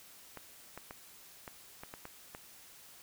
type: clicks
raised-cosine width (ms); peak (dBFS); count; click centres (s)
0.5; -29; 8; 0.373 / 0.776 / 0.909 / 1.478 / 1.835 / 1.939 / 2.054 / 2.349
effects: white hiss -56 dBFS RMS until 3.02 s